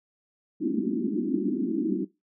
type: band-pass noise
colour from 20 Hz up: white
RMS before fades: -27 dBFS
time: 0.6-2.05 s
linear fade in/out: 20 ms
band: 190 to 360 Hz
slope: 96 dB/octave
effects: noise-tail reverb RT60 0.2 s tail -18 dB re dry